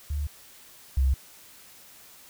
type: tone pair in turn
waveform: sine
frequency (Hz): 73.3 / 66.31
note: D2 / C2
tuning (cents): -3 / +24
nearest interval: major second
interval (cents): 173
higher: first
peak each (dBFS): -26 / -19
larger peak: second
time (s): 0.1-0.27 / 0.97-1.14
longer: neither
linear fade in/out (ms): 5
effects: white hiss -51 dBFS RMS until 2.29 s